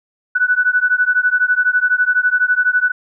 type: beating tone pair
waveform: sine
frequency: 1480 / 1492 Hz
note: F#6 / F#6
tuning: 0 / +14 cents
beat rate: 12 Hz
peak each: -15 dBFS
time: 0.35-2.92 s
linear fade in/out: 10 ms
effects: none